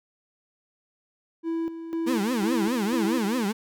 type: tone with tremolo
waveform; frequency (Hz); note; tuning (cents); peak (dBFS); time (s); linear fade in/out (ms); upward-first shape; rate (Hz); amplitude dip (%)
triangle; 329.6; E4; 0; -23; 1.43-3.45; 50; square; 2; 65
type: tone with vibrato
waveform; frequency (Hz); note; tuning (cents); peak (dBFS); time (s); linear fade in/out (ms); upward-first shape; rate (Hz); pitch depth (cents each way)
35% pulse; 225.2; A3; +40; -22; 2.06-3.53; 20; triangle; 4.8; 290
effects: none